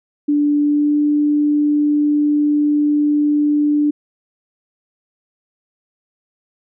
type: tone with pitch glide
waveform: sine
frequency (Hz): 292.6 to 295.3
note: D4 to D4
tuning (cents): -6 to +10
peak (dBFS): -12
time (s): 0.28-3.91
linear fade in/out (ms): 10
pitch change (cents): +16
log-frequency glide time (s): 0.61-0.97
effects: none